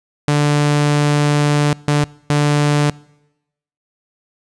sawtooth tone bursts at uneven times, 146.83 Hz, D3, in tune, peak -8 dBFS, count 3, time 0.28-1.73 / 1.88-2.04 / 2.3-2.9 s, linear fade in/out 0 ms, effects noise-tail reverb RT60 0.9 s tail -24 dB re dry + resampled to 22050 Hz

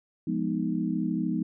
sine chord, F half-diminished seventh, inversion none, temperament equal, 174.61 / 207.7 / 246.9 / 311.1 Hz, F3 / Ab3 / Cb4 / Eb4, 0 / 0 / 0 / 0 cents, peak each -31 dBFS, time 0.27-1.43 s, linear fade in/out 5 ms, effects none

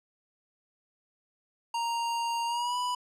square tone with pitch glide, 932.3 to 987.7 Hz, A#5 to B5, 0 to 0 cents, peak -29 dBFS, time 1.74-2.95 s, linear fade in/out 5 ms, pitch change +100 cents, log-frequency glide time 2.46-2.77 s, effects low-pass 9000 Hz 12 dB/octave

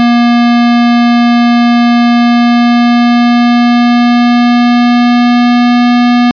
square tone with pitch glide, 238.3 to 242.5 Hz, A#3 to B3, +38 to -31 cents, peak -5 dBFS, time 0-6.31 s, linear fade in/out 0 ms, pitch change +31 cents, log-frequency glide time 2.11-5.88 s, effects resampled to 11025 Hz

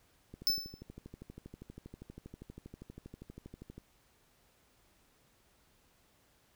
click train, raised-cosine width 3 ms, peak -34 dBFS, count 44, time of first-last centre 0.34-3.78 s, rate 12.5 Hz
square tone with exponential decay, 5274 Hz, E8, in tune, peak -24 dBFS, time 0.47-0.82 s, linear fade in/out 0 ms, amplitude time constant 74 ms
effects pink hiss -69 dBFS RMS until 6.55 s

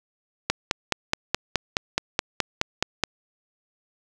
click train, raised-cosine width 0.2 ms, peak -3 dBFS, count 13, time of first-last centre 0.5-3.037 s, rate 4.73 Hz, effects none

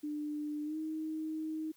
sine tone with pitch glide, 298.3 to 314 Hz, D4 to D#4, +27 to +16 cents, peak -35 dBFS, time 0.03-1.72 s, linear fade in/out 10 ms, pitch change +89 cents, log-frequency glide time 0.64-0.77 s, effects white hiss -67 dBFS RMS until 1.76 s

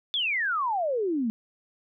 sine exponential sweep, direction down, 3539 to 214.3 Hz, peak -24 dBFS, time 0.14-1.3 s, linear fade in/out 0 ms, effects none

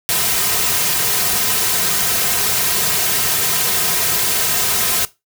white noise with comb filter, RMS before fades -17 dBFS, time 0.09-5.05 s, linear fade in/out 0 ms, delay 3.5 ms, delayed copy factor -0.65, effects noise-tail reverb RT60 0.2 s tail -17 dB re dry

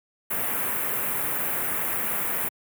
white band-stop noise, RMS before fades -27 dBFS, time 0.3-2.49 s, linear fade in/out 10 ms, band 2300 to 11000 Hz, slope 24 dB/octave, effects high-pass 100 Hz 12 dB/octave

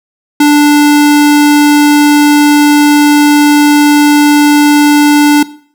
square tone, 293.7 Hz, D4, in tune, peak -3 dBFS, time 0.4-5.43 s, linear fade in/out 5 ms, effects noise-tail reverb RT60 0.5 s tail -18 dB re dry

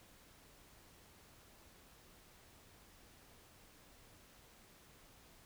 silence, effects pink hiss -63 dBFS RMS until 5.45 s

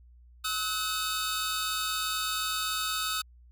sawtooth tone cluster, 1285 / 1487 / 3679 / 4509 Hz, E6 / F#6 / A#7 / C#8, -45 / +8 / -24 / +29 cents, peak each -29 / -34 / -31 / -34 dBFS, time 0.44-3.22 s, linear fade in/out 10 ms, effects added 60 Hz sine -52 dBFS peak until 3.51 s

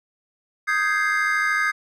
triangle chord, Ab major seventh, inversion second, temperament equal, 1244.5 / 1568 / 1661.2 / 2093 Hz, Eb6 / G6 / Ab6 / C7, 0 / 0 / 0 / 0 cents, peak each -23 dBFS, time 0.67-1.72 s, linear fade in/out 20 ms, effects none

